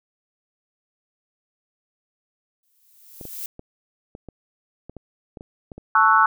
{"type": "noise with exponential growth", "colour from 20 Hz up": "violet", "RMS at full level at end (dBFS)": -30, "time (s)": [2.63, 3.46], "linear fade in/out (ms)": 2, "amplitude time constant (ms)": 180}
{"type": "clicks", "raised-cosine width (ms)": 2, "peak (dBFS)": -24, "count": 11, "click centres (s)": [3.212, 3.253, 3.594, 4.151, 4.287, 4.896, 4.967, 5.372, 5.409, 5.718, 5.78]}
{"type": "chord", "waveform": "sine", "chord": "F# minor seventh", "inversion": "first", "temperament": "equal", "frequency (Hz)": [880, 1108.7, 1318.5, 1480], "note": ["A5", "C#6", "E6", "F#6"], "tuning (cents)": [0, 0, 0, 0], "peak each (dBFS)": [-19, -18, -17, -19], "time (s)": [5.95, 6.26], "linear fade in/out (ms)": 2}
{"effects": []}